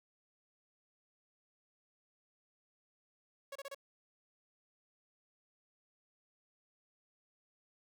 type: tone bursts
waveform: sawtooth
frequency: 554.4 Hz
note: C#5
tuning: in tune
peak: -39 dBFS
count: 4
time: 3.52-3.747 s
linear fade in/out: 5 ms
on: 35 ms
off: 29 ms
effects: none